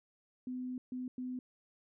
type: tone bursts at uneven times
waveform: sine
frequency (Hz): 252.7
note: B3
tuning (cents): +40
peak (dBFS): -37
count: 3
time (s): 0.47-0.78 / 0.92-1.08 / 1.18-1.39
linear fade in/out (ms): 2
effects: none